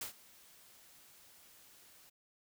white noise with ADSR envelope, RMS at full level -40 dBFS, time 0.01-2.1 s, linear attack 4 ms, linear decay 110 ms, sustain -21 dB, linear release 11 ms, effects none

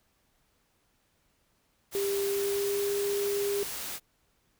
white noise, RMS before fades -37 dBFS, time 1.91-4 s, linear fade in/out 50 ms
sine tone with pitch glide, 398.3 to 403.9 Hz, G4 to G#4, +28 to -48 cents, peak -27 dBFS, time 1.95-3.63 s, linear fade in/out 0 ms, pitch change +24 cents, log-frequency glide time 2.27-2.9 s
effects pink hiss -71 dBFS RMS until 4.59 s

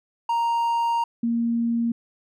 triangle / sine tone pair in turn, 932.3 / 233.1 Hz, A#5 / A#3, 0 / 0 cents, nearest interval 2 octaves, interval 2400 cents, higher first, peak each -18 / -20 dBFS, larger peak first, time 0.29-1.04 / 1.23-1.92 s, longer first, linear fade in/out 5 ms, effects none

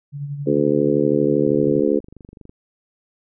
sine tone with tremolo, 142.9 Hz, D3, 47 cents flat, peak -23 dBFS, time 0.12-1.83 s, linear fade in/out 50 ms, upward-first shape sine, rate 11 Hz, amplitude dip 50%
harmonic tone, 72.7 Hz, D2, 17 cents flat, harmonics 3 / 4 / 5 / 6 / 7, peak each -24 / -20 / -21 / -20 / -23 dBFS, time 0.46-2 s, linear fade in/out 20 ms
click train, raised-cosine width 3 ms, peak -28 dBFS, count 26, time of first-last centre 1.47-2.495 s, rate 24.4 Hz
effects none

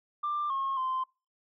sine tone with pitch steps, 1186 / 1082 / 1039 Hz, D6 / C#6 / C6, +17 / -42 / -12 cents, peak -27 dBFS, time 0.23-1.04 s, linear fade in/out 10 ms, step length 270 ms, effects noise-tail reverb RT60 0.3 s tail -25 dB re dry + tanh soft clip ceiling -25 dBFS

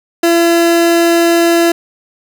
30% pulse tone, 338.3 Hz, E4, 45 cents sharp, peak -5 dBFS, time 0.23-1.72 s, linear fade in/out 5 ms, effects none

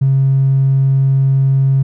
triangle tone with tanh clipping, 135.3 Hz, C#3, 42 cents flat, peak -8 dBFS, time 0.01-1.83 s, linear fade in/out 10 ms, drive 1 dB, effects none

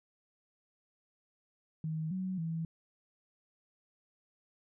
sine tone with pitch steps, 158.1 / 186.7 / 163.4 Hz, D#3 / F#3 / E3, +28 / +16 / -15 cents, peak -33 dBFS, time 1.84-2.65 s, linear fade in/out 2 ms, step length 270 ms, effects none

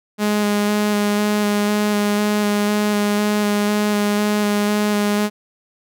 sawtooth tone with vibrato, 207.7 Hz, G#3, in tune, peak -12 dBFS, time 0.18-5.3 s, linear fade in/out 50 ms, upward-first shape square, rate 2 Hz, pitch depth 11 cents each way, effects none

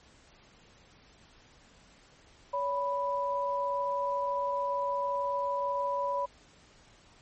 sine tone pair together, 564.3 / 987.8 Hz, C#5 / B5, +31 / 0 cents, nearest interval minor seventh, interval 969 cents, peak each -32 / -30 dBFS, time 2.53-6.26 s, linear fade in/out 10 ms, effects pink hiss -59 dBFS RMS until 7.21 s + MP3 32 kbps

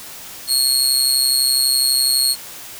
25% pulse tone with amplitude modulation, 4300 Hz, C8, 47 cents sharp, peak -6 dBFS, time 0.47-2.36 s, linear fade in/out 50 ms, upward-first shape sine, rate 132 Hz, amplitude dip 70%, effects white hiss -35 dBFS RMS until 2.79 s

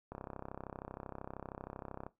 click train, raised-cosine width 1 ms, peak -29 dBFS, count 65, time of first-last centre 0.12-2.065 s, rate 32.9 Hz, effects noise-tail reverb RT60 0.2 s tail -17 dB re dry

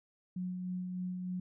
sine tone with tremolo, 182 Hz, F#3, 28 cents flat, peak -34 dBFS, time 0.36-1.4 s, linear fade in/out 5 ms, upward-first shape sine, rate 3.3 Hz, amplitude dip 30%, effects none

